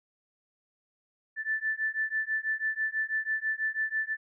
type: beating tone pair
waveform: sine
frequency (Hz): 1756 / 1762.1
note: A6 / A6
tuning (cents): -4 / +2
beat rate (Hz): 6.1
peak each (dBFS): -31 / -31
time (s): 1.36-4.17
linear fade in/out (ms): 50
effects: none